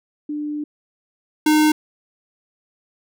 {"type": "tone pair in turn", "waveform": ["sine", "square"], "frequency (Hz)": [297.4, 306.1], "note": ["D4", "D#4"], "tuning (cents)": [22, -28], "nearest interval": "unison", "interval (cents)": 50, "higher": "second", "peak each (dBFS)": [-23, -13], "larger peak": "second", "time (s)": [[0.29, 0.64], [1.46, 1.72]], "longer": "first", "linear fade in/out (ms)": 5, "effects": []}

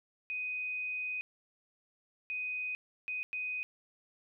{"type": "tone bursts at uneven times", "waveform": "sine", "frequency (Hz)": 2499, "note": "D#7", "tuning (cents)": 7, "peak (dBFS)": -34, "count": 4, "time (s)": [[0.3, 1.21], [2.3, 2.75], [3.08, 3.23], [3.33, 3.63]], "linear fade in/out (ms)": 0, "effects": []}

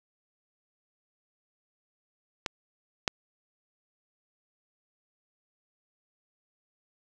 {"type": "clicks", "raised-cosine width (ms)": 0.2, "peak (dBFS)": [-12, -7], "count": 2, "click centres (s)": [2.462, 3.078], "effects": []}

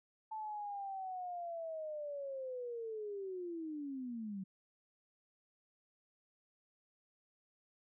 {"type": "linear sweep", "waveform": "sine", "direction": "down", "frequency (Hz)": [880, 185.6], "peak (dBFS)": -40, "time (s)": [0.31, 4.44], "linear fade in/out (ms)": 10, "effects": []}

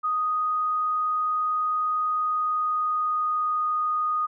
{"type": "tone with pitch glide", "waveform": "sine", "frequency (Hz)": [1244.5, 1236.6], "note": ["D#6", "D#6"], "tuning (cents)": [0, -11], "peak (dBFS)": -22, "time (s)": [0.03, 4.27], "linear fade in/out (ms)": 20, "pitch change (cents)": -11, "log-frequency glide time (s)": [2.06, 3.64], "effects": []}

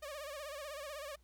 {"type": "tone with vibrato", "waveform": "sawtooth", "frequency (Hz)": 582, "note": "D5", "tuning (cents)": -16, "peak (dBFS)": -39, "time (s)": [0.02, 1.16], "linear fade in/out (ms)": 10, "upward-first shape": "sine", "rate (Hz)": 16, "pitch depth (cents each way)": 110, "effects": ["added 60 Hz sine -63 dBFS peak until 1.23 s", "pink hiss -75 dBFS RMS until 1.23 s"]}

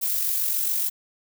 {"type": "noise with amplitude modulation", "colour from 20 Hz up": "violet", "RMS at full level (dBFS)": -23, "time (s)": [0.01, 0.9], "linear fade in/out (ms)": 20, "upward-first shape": "sine", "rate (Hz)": 47, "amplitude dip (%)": 35, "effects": []}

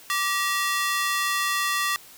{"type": "ring-modulated tone", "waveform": "sawtooth", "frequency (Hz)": 1539, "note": "G6", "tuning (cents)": -32, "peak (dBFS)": -16, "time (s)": [0.1, 1.96], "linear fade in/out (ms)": 0, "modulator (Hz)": 372, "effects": ["white hiss -48 dBFS RMS until 2.17 s"]}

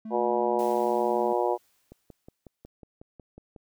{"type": "tone", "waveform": "triangle", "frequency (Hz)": 220, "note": "A3", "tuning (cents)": 0, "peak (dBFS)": -33, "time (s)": [0.05, 1.33], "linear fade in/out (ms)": 5}
{"type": "harmonic tone", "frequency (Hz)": 120.7, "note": "B2", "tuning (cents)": -39, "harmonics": [3, 4, 5, 6, 7, 8], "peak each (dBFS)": [-28, -29, -30, -31, -31, -32], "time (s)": [0.1, 1.58], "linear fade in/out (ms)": 50}
{"type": "noise with exponential decay", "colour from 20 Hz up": "white", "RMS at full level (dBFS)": -46, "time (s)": [0.59, 2.66], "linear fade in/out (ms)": 1, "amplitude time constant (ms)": 450}
{"type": "click train", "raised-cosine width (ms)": 2, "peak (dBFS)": -32, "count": 10, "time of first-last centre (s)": [1.92, 3.562], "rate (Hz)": 5.48}
{"effects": []}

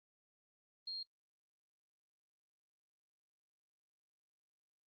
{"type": "tone", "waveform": "sine", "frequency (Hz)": 4229, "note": "C8", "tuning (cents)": 18, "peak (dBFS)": -40, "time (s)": [0.87, 1.03], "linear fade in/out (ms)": 5, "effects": ["noise-tail reverb RT60 0.1 s tail -22 dB re dry", "Opus 32 kbps"]}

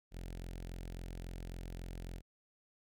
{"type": "tone with notch filter", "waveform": "sawtooth", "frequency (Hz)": 43.65, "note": "F1", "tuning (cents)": 0, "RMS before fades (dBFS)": -45, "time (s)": [0.11, 2.22], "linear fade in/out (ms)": 50, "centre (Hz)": 1100, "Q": 1.3, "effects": []}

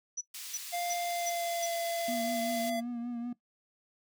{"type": "tone bursts", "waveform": "sine", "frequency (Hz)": 5920, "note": "F#8", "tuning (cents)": 0, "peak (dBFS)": -32, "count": 5, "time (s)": [0.17, 1.665], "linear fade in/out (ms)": 10, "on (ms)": 43, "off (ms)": 320}
{"type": "high-pass noise", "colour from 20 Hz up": "pink", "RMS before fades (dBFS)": -43, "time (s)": [0.34, 2.7], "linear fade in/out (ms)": 5, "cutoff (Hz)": 3400, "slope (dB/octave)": 12}
{"type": "tone with pitch glide", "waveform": "square", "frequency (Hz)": [698.5, 679], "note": ["F5", "F5"], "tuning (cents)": [0, -49], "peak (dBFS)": -33, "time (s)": [0.72, 2.81], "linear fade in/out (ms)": 20, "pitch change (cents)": -49, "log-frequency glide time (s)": [0.98, 1.75]}
{"type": "tone with vibrato", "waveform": "triangle", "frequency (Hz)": 238.9, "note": "A#3", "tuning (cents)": 43, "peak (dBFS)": -32, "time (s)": [2.08, 3.33], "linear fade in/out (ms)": 5, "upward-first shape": "triangle", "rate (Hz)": 5.2, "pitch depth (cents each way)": 45}
{"effects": ["noise-tail reverb RT60 0.1 s tail -17 dB re dry"]}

